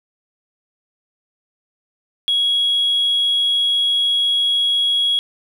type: tone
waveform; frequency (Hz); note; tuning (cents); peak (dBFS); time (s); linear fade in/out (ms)
sine; 3322; G#7; 0; -13; 2.28-5.19; 0
effects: tanh soft clip ceiling -11 dBFS + 8-bit